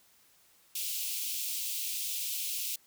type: high-pass noise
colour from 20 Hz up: white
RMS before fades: -35 dBFS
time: 0.75-2.76 s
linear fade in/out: 5 ms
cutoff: 2500 Hz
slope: 48 dB/octave
effects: white hiss -64 dBFS RMS until 2.86 s